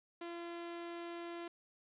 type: tone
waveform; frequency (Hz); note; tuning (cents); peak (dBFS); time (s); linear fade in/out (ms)
sawtooth; 341.9; F4; -37; -39; 0.21-1.48; 5
effects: resampled to 8000 Hz + 11-bit